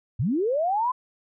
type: linear sweep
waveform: sine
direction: up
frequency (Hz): 92.5 to 1036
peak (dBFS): -21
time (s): 0.19-0.92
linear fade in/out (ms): 10
effects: none